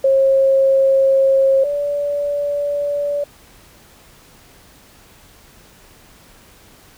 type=tone pair in turn; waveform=sine; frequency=539 / 577 Hz; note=C#5 / D5; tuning=-49 / -31 cents; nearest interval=minor second; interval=118 cents; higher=second; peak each=-10 / -17 dBFS; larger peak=first; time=0.04-1.64 / 1.64-3.24 s; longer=neither; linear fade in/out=5 ms; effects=pink hiss -47 dBFS RMS until 6.97 s